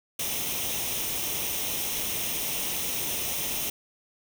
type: noise with comb filter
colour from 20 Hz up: white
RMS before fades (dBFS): -30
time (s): 0.19-3.7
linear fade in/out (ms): 5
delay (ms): 0.33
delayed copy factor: +0.6
effects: none

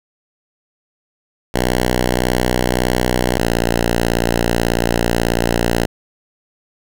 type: tone pair in turn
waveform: 5% pulse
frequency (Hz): 61.74 / 58.27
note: B1 / A#1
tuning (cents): 0 / 0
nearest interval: minor second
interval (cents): 100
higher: first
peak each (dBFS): -3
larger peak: neither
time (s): 1.54-3.38 / 3.38-5.86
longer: second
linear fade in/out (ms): 5
effects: none

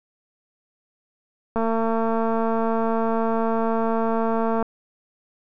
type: click train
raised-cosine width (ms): 1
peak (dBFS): -11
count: 694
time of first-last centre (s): 1.56-4.626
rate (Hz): 226
effects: none

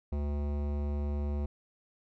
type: tone with hard clipping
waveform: sine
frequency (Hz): 72.5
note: D2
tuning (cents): -22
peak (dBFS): -32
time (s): 0.12-1.46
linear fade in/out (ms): 5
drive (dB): 17
effects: none

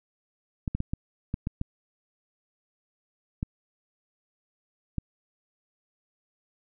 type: clicks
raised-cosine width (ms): 5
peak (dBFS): -16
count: 9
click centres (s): 0.678 / 0.75 / 0.804 / 0.935 / 1.341 / 1.471 / 1.614 / 3.429 / 4.983
effects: none

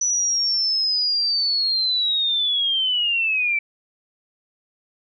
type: linear sweep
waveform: sine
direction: down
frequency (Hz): 5960 to 2310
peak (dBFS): -18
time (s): 0.01-3.59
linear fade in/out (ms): 5
effects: none

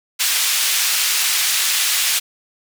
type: band-pass noise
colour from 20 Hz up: pink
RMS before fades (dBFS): -18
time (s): 0.19-2.2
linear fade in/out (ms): 20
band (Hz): 2500 to 16000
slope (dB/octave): 12
effects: none

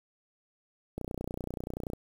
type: click train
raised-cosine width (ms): 2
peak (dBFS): -22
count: 30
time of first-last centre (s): 0.98-1.934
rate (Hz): 30.4
effects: 8-bit

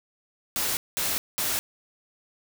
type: noise bursts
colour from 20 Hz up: white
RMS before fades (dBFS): -27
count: 3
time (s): 0.56-1.59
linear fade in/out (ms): 0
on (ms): 210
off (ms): 200
effects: none

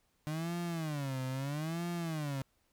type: tone with vibrato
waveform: 35% pulse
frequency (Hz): 149.9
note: D3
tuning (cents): +36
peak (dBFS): -33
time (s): 0.27-2.42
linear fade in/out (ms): 0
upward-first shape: sine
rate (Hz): 0.77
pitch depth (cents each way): 250
effects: pink hiss -75 dBFS RMS until 2.72 s

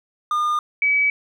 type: tone pair in turn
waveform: triangle / sine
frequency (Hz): 1213 / 2283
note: D#6 / D7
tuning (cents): -44 / -50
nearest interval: major seventh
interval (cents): 1094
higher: second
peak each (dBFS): -16 / -15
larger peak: second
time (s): 0.31-0.59 / 0.82-1.1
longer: neither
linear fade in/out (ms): 2
effects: none

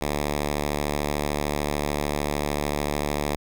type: tone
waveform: 5% pulse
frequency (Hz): 73.42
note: D2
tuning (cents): 0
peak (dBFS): -13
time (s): 0.01-3.36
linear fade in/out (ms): 5
effects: none

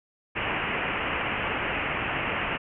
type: low-pass noise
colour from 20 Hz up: white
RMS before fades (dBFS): -29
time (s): 0.35-2.58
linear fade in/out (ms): 20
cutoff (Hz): 2900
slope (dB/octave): 96
effects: none

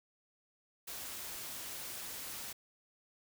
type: noise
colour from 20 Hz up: white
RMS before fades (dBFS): -44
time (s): 0.87-2.53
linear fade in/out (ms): 10
effects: none

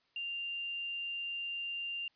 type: tone with quantisation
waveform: sine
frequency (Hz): 2788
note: F7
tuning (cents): -4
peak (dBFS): -36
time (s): 0.16-2.08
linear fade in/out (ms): 2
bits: 11
effects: white hiss -73 dBFS RMS until 2.15 s + resampled to 11025 Hz

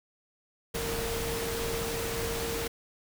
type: tone in noise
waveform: sine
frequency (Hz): 460.5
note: A#4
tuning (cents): -21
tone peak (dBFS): -34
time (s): 0.74-2.68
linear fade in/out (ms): 10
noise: pink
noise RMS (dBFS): -34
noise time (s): 0.74-2.68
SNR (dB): -3
effects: none

